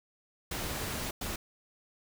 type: noise bursts at uneven times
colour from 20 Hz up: pink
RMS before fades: -36 dBFS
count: 2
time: 0.51-1.11 / 1.21-1.36 s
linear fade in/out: 5 ms
effects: none